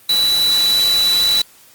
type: tone in noise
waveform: sine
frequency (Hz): 3951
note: B7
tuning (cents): 0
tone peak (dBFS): -12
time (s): 0.09-1.42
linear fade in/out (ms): 5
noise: white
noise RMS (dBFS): -23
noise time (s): 0.09-1.42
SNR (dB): +8
effects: white hiss -47 dBFS RMS until 1.74 s + Opus 32 kbps